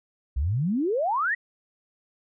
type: exponential sweep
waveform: sine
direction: up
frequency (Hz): 60 to 1975.5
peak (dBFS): -22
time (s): 0.36-1.35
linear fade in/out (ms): 10
effects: none